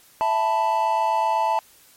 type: chord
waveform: triangle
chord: E suspended fourth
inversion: none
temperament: equal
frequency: 659.3 / 880 / 987.8 Hz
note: E5 / A5 / B5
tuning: 0 / 0 / 0 cents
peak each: -24 / -18 / -24 dBFS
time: 0.21-1.59 s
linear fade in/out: 0 ms
effects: white hiss -53 dBFS RMS until 1.96 s + MP3 64 kbps